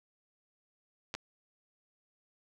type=clicks; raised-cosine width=0.2 ms; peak=-20 dBFS; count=2; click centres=1.141 / 1.15 s; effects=none